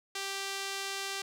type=tone with band-pass filter; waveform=sawtooth; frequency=392 Hz; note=G4; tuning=in tune; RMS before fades=-37 dBFS; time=0.15-1.22 s; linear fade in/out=5 ms; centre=4700 Hz; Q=0.68; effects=none